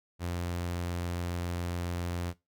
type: tone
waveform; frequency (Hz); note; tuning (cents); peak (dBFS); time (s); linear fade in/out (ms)
sawtooth; 87.31; F2; 0; -28; 0.19-2.34; 50
effects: noise-tail reverb RT60 0.2 s tail -18 dB re dry